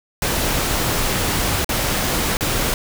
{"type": "noise with dropouts", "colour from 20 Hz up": "pink", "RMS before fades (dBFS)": -20, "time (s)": [0.22, 2.74], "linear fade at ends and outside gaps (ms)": 1, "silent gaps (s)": [[1.645, 1.691], [2.37, 2.408]], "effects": []}